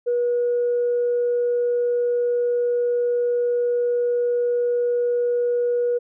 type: tone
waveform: sine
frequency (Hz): 483.1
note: B4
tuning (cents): -38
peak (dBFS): -17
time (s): 0.06-5.99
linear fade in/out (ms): 20
effects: tanh soft clip ceiling -14 dBFS